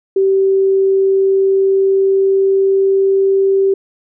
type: tone with pitch glide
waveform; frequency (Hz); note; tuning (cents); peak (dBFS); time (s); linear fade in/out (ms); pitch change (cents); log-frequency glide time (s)
sine; 386.8 to 389; G4 to G4; -23 to -13; -9; 0.16-3.74; 5; +10; 0.83-3.37
effects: none